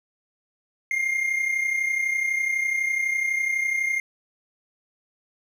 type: tone pair together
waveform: triangle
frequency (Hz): 2115 / 2147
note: C7 / C7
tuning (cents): +18 / +44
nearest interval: unison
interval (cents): 26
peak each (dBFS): -21 / -28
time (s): 0.91-4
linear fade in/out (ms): 2
effects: none